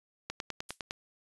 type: click train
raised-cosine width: 0.2 ms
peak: -18 dBFS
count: 7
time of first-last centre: 0.3-0.909 s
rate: 9.85 Hz
type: noise with exponential decay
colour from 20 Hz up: violet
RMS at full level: -37 dBFS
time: 0.69-0.81 s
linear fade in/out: 1 ms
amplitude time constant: 25 ms
effects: resampled to 24000 Hz